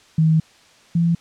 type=tone pair in turn; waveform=sine; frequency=159.1 / 168.87 Hz; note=D#3 / E3; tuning=+39 / +42 cents; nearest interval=minor second; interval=103 cents; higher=second; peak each=-12 / -14 dBFS; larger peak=first; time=0.18-0.4 / 0.95-1.15 s; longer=first; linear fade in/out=5 ms; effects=white hiss -51 dBFS RMS until 1.2 s + low-pass 6000 Hz 12 dB/octave